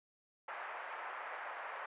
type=band-pass noise; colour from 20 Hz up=pink; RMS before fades=-45 dBFS; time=0.48-1.86 s; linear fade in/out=5 ms; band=670 to 2000 Hz; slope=24 dB/octave; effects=resampled to 8000 Hz